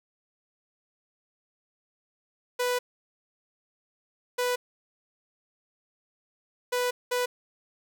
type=tone bursts at uneven times; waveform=sawtooth; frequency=493.9 Hz; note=B4; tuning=in tune; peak=-21 dBFS; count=4; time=2.59-2.79 / 4.38-4.56 / 6.72-6.91 / 7.11-7.26 s; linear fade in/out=10 ms; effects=none